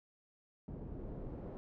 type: noise with low-pass filter sweep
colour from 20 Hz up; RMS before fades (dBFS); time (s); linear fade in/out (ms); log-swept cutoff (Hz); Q
pink; -45; 0.68-1.57; 0; 340 to 510; 0.93
effects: none